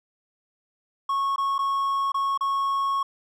triangle tone with dropouts, 1100 Hz, C#6, 14 cents flat, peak -20 dBFS, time 1.09-3.03 s, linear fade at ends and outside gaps 5 ms, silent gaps 1.361-1.38 / 1.582-1.589 / 2.12-2.143 / 2.376-2.408 s, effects none

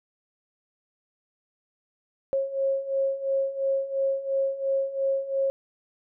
sine beating tone pair, 541 / 543.9 Hz, C#5 / C#5, -42 / -33 cents, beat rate 2.9 Hz, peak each -29 / -25 dBFS, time 2.33-5.5 s, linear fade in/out 0 ms, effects none

